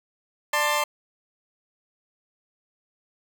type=tone cluster; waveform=20% pulse; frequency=592 / 887 / 1050 Hz; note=D5 / A5 / C6; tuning=+14 / +14 / +6 cents; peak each=-21 dBFS; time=0.53-0.84 s; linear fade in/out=5 ms; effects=none